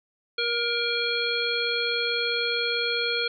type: harmonic tone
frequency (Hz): 472.3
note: A#4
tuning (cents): +23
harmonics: 1 / 3 / 5 / 7 / 9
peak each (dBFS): -30 / -30 / -30 / -30 / -30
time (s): 0.38-3.28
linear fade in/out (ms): 5
effects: none